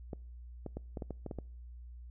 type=clicks; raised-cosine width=2 ms; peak=-26 dBFS; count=9; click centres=0.132 / 0.663 / 0.77 / 0.972 / 1.022 / 1.107 / 1.263 / 1.312 / 1.387 s; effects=noise-tail reverb RT60 0.6 s tail -26 dB re dry + added 60 Hz sine -46 dBFS peak until 2.1 s